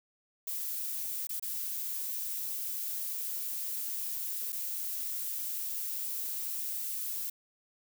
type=noise with dropouts; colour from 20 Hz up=violet; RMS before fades=-36 dBFS; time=0.47-7.3 s; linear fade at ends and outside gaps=5 ms; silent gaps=1.271-1.292 / 1.397-1.424 / 4.523-4.527 s; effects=none